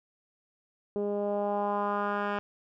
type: tone with low-pass filter sweep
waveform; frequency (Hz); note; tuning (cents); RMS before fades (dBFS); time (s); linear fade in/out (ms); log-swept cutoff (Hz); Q
10% pulse; 204.2; G#3; -29; -30; 0.96-2.39; 0; 420 to 2000; 2.4
effects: none